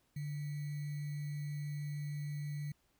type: tone with sample-and-hold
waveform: sine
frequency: 146.83 Hz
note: D3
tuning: in tune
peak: -37 dBFS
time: 0.16-2.72 s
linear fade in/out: 5 ms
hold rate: 2100 Hz
effects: pink hiss -75 dBFS RMS until 2.99 s